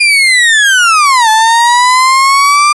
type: linear two-way sweep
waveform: 35% pulse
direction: down then up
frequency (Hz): 2431 to 866 to 1193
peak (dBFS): -3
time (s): 0-2.73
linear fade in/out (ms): 10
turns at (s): 1.29
effects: resampled to 24000 Hz